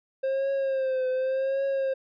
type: tone with vibrato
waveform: triangle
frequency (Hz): 530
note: C5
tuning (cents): +22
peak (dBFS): -22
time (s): 0.23-1.94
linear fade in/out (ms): 10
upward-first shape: triangle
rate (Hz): 0.88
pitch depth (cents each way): 63
effects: resampled to 11025 Hz